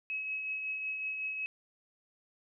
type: tone with tremolo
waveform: sine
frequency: 2564 Hz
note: E7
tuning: 49 cents flat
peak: -32 dBFS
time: 0.1-1.46 s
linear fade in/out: 0 ms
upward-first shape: triangle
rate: 5.4 Hz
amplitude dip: 40%
effects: none